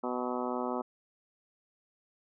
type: harmonic tone with a mistuned harmonic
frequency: 124.4 Hz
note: B2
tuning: 13 cents sharp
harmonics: 2 / 3 / 4 / 5 / 6 / 7 / 8 / 9 / 10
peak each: -36 / -38 / -39 / -40 / -41 / -41 / -42 / -43 / -43 dBFS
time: 0.03-0.82 s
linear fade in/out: 10 ms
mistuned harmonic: 10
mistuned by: +47 cents
effects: none